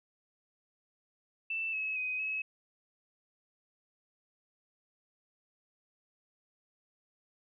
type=tone with pitch steps; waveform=sine; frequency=2658 / 2576 / 2511 / 2571 Hz; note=E7 / E7 / D#7 / E7; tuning=+14 / -41 / +15 / -44 cents; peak=-32 dBFS; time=1.5-2.42 s; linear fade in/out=5 ms; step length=230 ms; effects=none